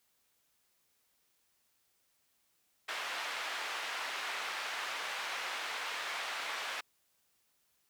white band-pass noise, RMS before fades -39 dBFS, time 2.88-6.81 s, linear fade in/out 10 ms, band 780 to 2500 Hz, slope 12 dB/octave, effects white hiss -75 dBFS RMS until 7.89 s

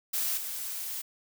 blue noise with level steps, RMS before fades -30 / -36 dBFS, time 0.13-1.02 s, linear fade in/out 10 ms, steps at 0.37 s, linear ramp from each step 5 ms, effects none

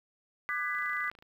sine chord, G# half-diminished seventh, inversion second, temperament just, 1196.1 / 1495.1 / 1661.2 / 1993.5 Hz, D6 / F#6 / G#6 / B6, +31 / +18 / 0 / +16 cents, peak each -36 / -38 / -39 / -33 dBFS, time 0.49-1.1 s, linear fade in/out 0 ms
click train, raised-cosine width 0.3 ms, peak -37 dBFS, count 14, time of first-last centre 0.75-1.224 s, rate 27.4 Hz
effects 10-bit

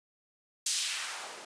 blue noise with band-pass filter sweep, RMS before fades -35 dBFS, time 0.66-1.45 s, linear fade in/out 5 ms, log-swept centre 5700 to 370 Hz, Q 1.1, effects resampled to 22050 Hz

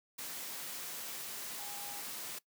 sine tone in noise, 815 Hz, G#5, 33 cents flat, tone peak -49 dBFS, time 1.59-2.01 s, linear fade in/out 10 ms, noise white, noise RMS -43 dBFS, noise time 0.18-2.39 s, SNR -9 dB, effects noise-tail reverb RT60 0.1 s tail -20 dB re dry + high-pass 150 Hz 12 dB/octave

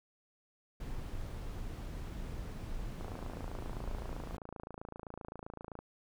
brown noise, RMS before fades -41 dBFS, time 0.8-4.37 s, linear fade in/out 5 ms
click train, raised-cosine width 1 ms, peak -30 dBFS, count 78, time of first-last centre 3.01-5.79 s, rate 27.7 Hz
effects none

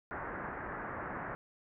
white low-pass noise, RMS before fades -41 dBFS, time 0.11-1.35 s, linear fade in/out 0 ms, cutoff 1800 Hz, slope 48 dB/octave, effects none

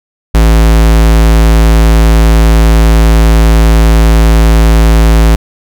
square tone, 55 Hz, A1, in tune, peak -3 dBFS, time 0.34-5.36 s, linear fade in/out 10 ms, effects none

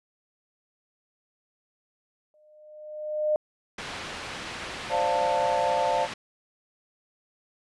sine tone with exponential growth, 608 Hz, D#5, 40 cents flat, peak -19 dBFS, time 2.34-3.36 s, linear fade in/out 1 ms, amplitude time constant 220 ms
white low-pass noise, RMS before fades -37 dBFS, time 3.78-6.14 s, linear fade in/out 5 ms, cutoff 2900 Hz, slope 12 dB/octave
sine chord, D minor seventh, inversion third, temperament equal with one note detuned, 523.3 / 587.3 / 698.5 / 889.2 Hz, C5 / D5 / F5 / A5, 0 / 0 / 0 / +18 cents, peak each -29 / -28 / -28 / -26 dBFS, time 4.89-6.08 s, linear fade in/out 50 ms
effects resampled to 24000 Hz

